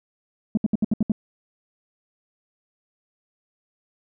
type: tone bursts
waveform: sine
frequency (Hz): 214.8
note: A3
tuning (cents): -41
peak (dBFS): -14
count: 7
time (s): 0.55-1.119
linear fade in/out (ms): 2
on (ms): 23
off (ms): 68
effects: tanh soft clip ceiling -14 dBFS